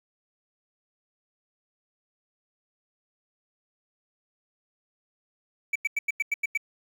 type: tone bursts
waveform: triangle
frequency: 2300 Hz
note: D7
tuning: 37 cents flat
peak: -21 dBFS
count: 8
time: 5.73-6.575 s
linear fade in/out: 5 ms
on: 26 ms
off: 91 ms
effects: 9-bit